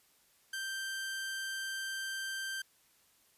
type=tone; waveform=sawtooth; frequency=1568 Hz; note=G6; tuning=in tune; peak=-33 dBFS; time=0.53-2.62 s; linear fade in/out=5 ms; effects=white hiss -68 dBFS RMS until 3.37 s + resampled to 32000 Hz